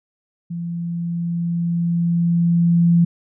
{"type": "tone with level ramp", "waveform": "sine", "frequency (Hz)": 170.5, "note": "F3", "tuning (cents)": -41, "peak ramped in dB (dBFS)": [-24, -10], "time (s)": [0.5, 3.05], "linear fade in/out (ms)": 10, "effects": []}